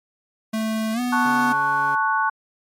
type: tone with pitch glide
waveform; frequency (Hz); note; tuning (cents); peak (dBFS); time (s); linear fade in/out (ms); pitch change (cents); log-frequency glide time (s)
square; 220 to 246.9; A3 to B3; 0 to 0; -22; 0.53-1.53; 10; +200; 0.93-1
type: chord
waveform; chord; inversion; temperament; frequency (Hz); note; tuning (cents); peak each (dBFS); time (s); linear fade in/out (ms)
sine; F# minor; first; equal; 880 / 1108.7 / 1480; A5 / C#6 / F#6; 0 / 0 / 0; -22; 1.12-2.3; 10
type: tone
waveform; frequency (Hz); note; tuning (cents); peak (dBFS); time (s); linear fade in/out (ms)
15% pulse; 140.9; C#3; +29; -28; 1.24-1.96; 20
effects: MP3 64 kbps